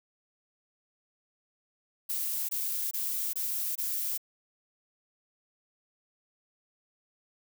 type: noise bursts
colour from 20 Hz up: violet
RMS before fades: -32 dBFS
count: 5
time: 2.09-4.178 s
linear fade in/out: 10 ms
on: 400 ms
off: 22 ms
effects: none